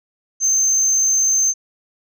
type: tone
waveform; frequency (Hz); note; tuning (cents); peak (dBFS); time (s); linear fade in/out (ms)
sine; 6272; G8; 0; -11; 0.4-1.54; 50
effects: tanh soft clip ceiling -12 dBFS